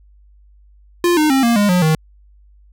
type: tone with pitch steps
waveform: square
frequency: 349.2 / 305.8 / 267.7 / 234.4 / 205.3 / 179.72 / 157.36 Hz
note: F4 / D#4 / C4 / A#3 / G#3 / F3 / D#3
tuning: 0 / -30 / +40 / +10 / -20 / +50 / +20 cents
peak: -12 dBFS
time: 1.04-1.95 s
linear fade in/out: 2 ms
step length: 130 ms
effects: added 50 Hz sine -45 dBFS peak until 2.72 s